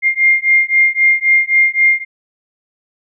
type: beating tone pair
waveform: sine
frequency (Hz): 2113 / 2116.8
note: C7 / C7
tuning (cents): +16 / +20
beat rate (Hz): 3.8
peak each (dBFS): -12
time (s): 0.02-2.05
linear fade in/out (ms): 50
effects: none